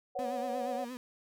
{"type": "chord", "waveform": "sine", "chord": "B suspended second", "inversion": "none", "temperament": "equal with one note detuned", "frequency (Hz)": [503.1, 554.4, 740], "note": ["B4", "C#5", "F#5"], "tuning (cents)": [32, 0, 0], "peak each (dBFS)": [-40, -37, -36], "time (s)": [0.15, 0.85], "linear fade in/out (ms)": 10}
{"type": "tone with vibrato", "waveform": "35% pulse", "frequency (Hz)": 246, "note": "B3", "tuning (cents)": -7, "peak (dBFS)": -38, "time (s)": [0.19, 0.97], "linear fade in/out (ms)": 0, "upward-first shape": "sine", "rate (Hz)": 8.5, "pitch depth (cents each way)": 82}
{"effects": []}